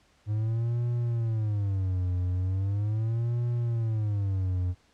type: tone with vibrato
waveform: triangle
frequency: 103.83 Hz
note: G#2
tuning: in tune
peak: -23 dBFS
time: 0.26-4.75 s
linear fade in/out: 50 ms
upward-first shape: sine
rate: 0.39 Hz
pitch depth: 250 cents each way
effects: pink hiss -64 dBFS RMS until 4.93 s + low-pass 7000 Hz 12 dB/octave

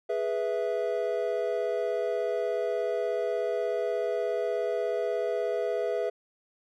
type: chord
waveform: triangle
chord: E major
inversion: first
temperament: equal with one note detuned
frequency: 415.3 / 491.9 / 659.3 Hz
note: G#4 / B4 / E5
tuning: 0 / -7 / 0 cents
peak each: -29 dBFS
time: 0.09-6.1 s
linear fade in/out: 10 ms
effects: none

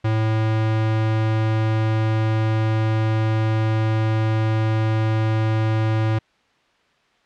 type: tone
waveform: square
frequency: 110 Hz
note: A2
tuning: in tune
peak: -18 dBFS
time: 0.04-6.19 s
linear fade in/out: 10 ms
effects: white hiss -60 dBFS RMS until 7.25 s + low-pass 3000 Hz 12 dB/octave

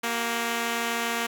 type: tone pair together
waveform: 5% pulse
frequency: 233.1 / 379.5 Hz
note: A#3 / F#4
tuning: 0 / +44 cents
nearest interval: minor sixth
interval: 844 cents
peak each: -15 / -23 dBFS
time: 0.03-1.27 s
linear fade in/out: 10 ms
effects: none

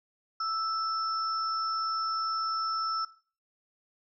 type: tone pair together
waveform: sine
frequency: 1318.5 / 5331 Hz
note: E6 / E8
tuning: 0 / +19 cents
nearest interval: 2 octaves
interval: 2419 cents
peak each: -29 / -37 dBFS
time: 0.4-3.05 s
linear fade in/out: 5 ms
effects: noise-tail reverb RT60 0.4 s tail -17 dB re dry

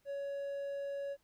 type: tone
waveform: triangle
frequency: 560 Hz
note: C#5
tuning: 18 cents sharp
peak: -35 dBFS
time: 0.05-1.17 s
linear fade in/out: 50 ms
effects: pink hiss -75 dBFS RMS until 1.23 s

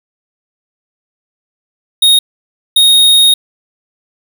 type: tone bursts at uneven times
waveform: square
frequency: 3729 Hz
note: A#7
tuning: in tune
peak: -5 dBFS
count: 2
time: 2.02-2.19 / 2.76-3.34 s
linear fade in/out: 5 ms
effects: none

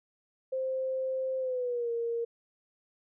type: tone with pitch glide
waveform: sine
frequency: 523.3 to 466.2 Hz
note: C5 to A#4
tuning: 0 to 0 cents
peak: -29 dBFS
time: 0.52-2.25 s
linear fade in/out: 10 ms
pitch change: -200 cents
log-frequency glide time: 1.39-1.91 s
effects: none

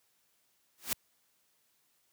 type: noise with exponential growth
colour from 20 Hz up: white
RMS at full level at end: -28 dBFS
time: 0.78-0.93 s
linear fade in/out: 2 ms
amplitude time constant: 32 ms
effects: white hiss -73 dBFS RMS until 2.12 s + high-pass 80 Hz 12 dB/octave

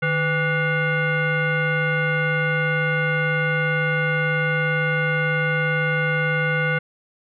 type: tone with frequency modulation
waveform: sine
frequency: 808 Hz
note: G#5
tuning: 48 cents flat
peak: -18 dBFS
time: 0.02-6.79 s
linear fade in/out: 10 ms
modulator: 655 Hz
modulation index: 2.2
effects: none

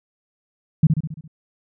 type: tone with echo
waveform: sine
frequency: 155.9 Hz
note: D#3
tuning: 4 cents sharp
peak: -8 dBFS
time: 0.83-0.87 s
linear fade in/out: 5 ms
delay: 68 ms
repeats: 6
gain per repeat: -5 dB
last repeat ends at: 1.278 s
effects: none

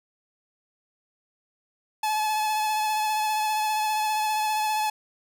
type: tone with vibrato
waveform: 45% pulse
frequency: 858 Hz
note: A5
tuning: 44 cents flat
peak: -23 dBFS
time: 2.03-4.9 s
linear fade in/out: 5 ms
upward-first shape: sine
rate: 15 Hz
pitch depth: 19 cents each way
effects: none

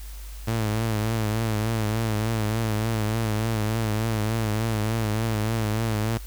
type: tone with vibrato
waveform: sawtooth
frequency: 110 Hz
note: A2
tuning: in tune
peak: -19 dBFS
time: 0.47-6.18 s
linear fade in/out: 10 ms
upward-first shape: triangle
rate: 3.4 Hz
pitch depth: 82 cents each way
effects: added 50 Hz sine -35 dBFS peak until 6.26 s + white hiss -47 dBFS RMS until 6.26 s

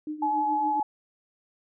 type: tone with tremolo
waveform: sine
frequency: 304.4 Hz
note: D#4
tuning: 38 cents flat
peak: -28 dBFS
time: 0.07-0.8 s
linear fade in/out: 2 ms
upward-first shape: triangle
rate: 7.1 Hz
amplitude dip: 80%
type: tone with vibrato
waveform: sine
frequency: 850 Hz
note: G#5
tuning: 40 cents sharp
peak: -23 dBFS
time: 0.22-0.83 s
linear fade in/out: 5 ms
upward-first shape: sine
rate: 11 Hz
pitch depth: 15 cents each way
effects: none

